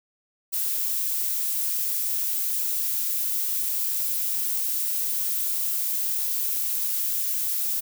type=noise; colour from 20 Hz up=violet; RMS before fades=-26 dBFS; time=0.52-7.81 s; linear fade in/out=20 ms; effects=none